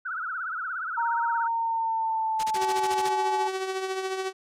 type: tone with vibrato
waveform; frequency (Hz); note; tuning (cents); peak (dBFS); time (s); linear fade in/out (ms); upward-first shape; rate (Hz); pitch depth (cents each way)
sine; 1401; F6; +5; -29; 0.05-1.48; 10; triangle; 17; 190
type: tone with pitch glide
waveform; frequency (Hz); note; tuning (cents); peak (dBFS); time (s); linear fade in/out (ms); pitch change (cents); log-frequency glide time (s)
sine; 932 to 854.6; A#5 to G#5; -1 to +49; -24; 0.97-3.48; 10; -150; 1.27-2.91
type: noise bursts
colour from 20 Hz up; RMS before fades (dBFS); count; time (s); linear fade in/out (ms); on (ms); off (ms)
white; -32; 10; 2.39-3.093; 10; 46; 27
type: tone with tremolo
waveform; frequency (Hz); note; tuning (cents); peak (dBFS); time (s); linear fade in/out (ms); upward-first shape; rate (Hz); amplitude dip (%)
sawtooth; 379.7; F#4; +45; -22; 2.54-4.33; 50; triangle; 14; 55
effects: low-pass 8000 Hz 12 dB/octave